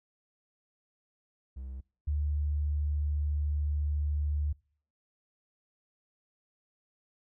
triangle / sine tone pair in turn, 65.5 / 73.84 Hz, C2 / D2, +2 / +10 cents, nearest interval major second, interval 208 cents, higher second, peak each -36 / -27 dBFS, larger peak second, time 1.56-1.81 / 2.07-4.53 s, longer second, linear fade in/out 10 ms, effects noise-tail reverb RT60 0.5 s tail -26 dB re dry

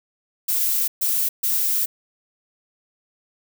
violet noise bursts at uneven times, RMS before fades -21 dBFS, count 3, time 0.48-0.88 / 1.01-1.29 / 1.43-1.86 s, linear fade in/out 10 ms, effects none

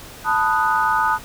sine chord, B dominant seventh, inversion third, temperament equal, 880 / 987.8 / 1244.5 / 1480 Hz, A5 / B5 / D#6 / F#6, 0 / 0 / 0 / 0 cents, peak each -20 / -24 / -20 / -22 dBFS, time 0.24-1.19 s, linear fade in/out 50 ms, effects pink hiss -39 dBFS RMS until 1.24 s

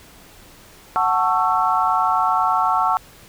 sine chord, F# minor seventh, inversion none, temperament just, 740 / 888 / 1110 / 1332 Hz, F#5 / A5 / C#6 / E6, 0 / +16 / +2 / +18 cents, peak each -21 dBFS, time 0.96-2.97 s, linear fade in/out 0 ms, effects pink hiss -46 dBFS RMS until 3.28 s

